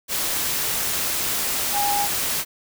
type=tone in noise; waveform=sine; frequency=817 Hz; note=G#5; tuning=29 cents flat; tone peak=-21 dBFS; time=1.72-2.08 s; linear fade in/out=50 ms; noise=white; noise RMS=-24 dBFS; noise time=0.08-2.45 s; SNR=0 dB; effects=none